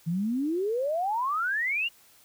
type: exponential sweep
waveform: sine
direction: up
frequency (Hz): 158 to 2900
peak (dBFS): -25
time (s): 0.06-1.89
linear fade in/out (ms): 20
effects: white hiss -58 dBFS RMS until 2.24 s